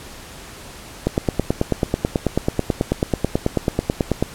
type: click train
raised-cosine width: 2 ms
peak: -3 dBFS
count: 30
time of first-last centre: 1.07-4.226 s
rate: 9.19 Hz
effects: pink hiss -38 dBFS RMS until 4.34 s + low-pass 12000 Hz 12 dB/octave